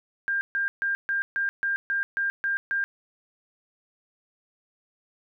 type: tone bursts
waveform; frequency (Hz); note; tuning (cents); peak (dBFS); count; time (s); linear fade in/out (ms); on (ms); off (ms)
sine; 1598; G6; +33; -23; 10; 0.28-2.84; 0; 130; 140
effects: none